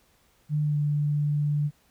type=tone with pitch glide; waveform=sine; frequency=150 to 147.25 Hz; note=D3 to D3; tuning=+37 to +5 cents; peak=-22 dBFS; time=0.49-1.71 s; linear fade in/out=50 ms; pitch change=-32 cents; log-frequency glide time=0.63-0.77 s; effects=pink hiss -64 dBFS RMS until 1.9 s